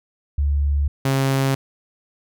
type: tone pair in turn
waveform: sine / sawtooth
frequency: 71.6 / 135.16 Hz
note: D2 / C#3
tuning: -43 / -43 cents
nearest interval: major seventh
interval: 1100 cents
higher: second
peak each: -16 / -13 dBFS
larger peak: second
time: 0.38-0.88 / 1.05-1.55 s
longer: neither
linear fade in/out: 5 ms
effects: none